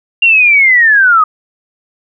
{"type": "linear sweep", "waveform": "sine", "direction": "down", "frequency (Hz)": [2794, 1224], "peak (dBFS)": -4, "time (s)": [0.22, 1.24], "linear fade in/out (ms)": 5, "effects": []}